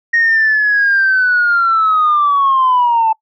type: linear sweep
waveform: sine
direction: down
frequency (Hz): 1869 to 874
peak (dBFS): -8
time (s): 0.13-3.13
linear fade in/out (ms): 10
effects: noise-tail reverb RT60 0.1 s tail -22 dB re dry + tanh soft clip ceiling -5 dBFS